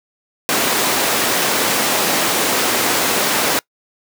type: high-pass noise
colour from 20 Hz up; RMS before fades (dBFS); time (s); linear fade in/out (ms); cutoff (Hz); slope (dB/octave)
pink; -17; 0.49-3.59; 0; 300; 12
effects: noise-tail reverb RT60 0.1 s tail -24 dB re dry